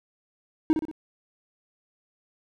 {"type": "tone with echo", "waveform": "triangle", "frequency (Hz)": 314.2, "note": "D#4", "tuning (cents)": 17, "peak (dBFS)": -14, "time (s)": [0.7, 0.73], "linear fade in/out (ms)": 0, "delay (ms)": 61, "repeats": 3, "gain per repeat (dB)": -6, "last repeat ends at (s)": 0.913, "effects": []}